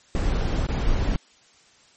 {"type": "noise with dropouts", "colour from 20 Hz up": "brown", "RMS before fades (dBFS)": -22, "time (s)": [0.15, 1.16], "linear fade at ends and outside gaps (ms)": 1, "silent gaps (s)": [0.667, 0.687], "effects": ["white hiss -56 dBFS RMS until 1.96 s", "MP3 32 kbps"]}